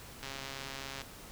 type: click train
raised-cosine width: 0.2 ms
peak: -24 dBFS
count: 108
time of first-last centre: 0.23-1.017 s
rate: 136 Hz
effects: pink hiss -50 dBFS RMS until 1.31 s